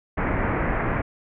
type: low-pass noise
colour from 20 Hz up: pink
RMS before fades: -24 dBFS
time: 0.17-1.02 s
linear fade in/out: 10 ms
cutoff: 2200 Hz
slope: 48 dB/octave
effects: none